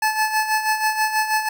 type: tone with tremolo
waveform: 25% pulse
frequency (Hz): 866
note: A5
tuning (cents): -28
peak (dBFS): -12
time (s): 0.02-1.49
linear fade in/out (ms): 5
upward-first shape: sine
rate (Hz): 6.2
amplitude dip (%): 65
effects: none